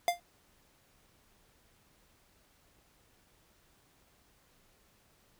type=tone with exponential decay; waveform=square; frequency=698.5 Hz; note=F5; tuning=in tune; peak=-22 dBFS; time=0.08-0.2 s; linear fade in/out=1 ms; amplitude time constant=26 ms; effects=pink hiss -67 dBFS RMS until 5.39 s